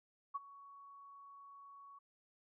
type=tone with ADSR envelope; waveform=sine; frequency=1118 Hz; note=C#6; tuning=14 cents sharp; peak=-35 dBFS; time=0.34-1.99 s; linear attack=17 ms; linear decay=25 ms; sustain=-19 dB; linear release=10 ms; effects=none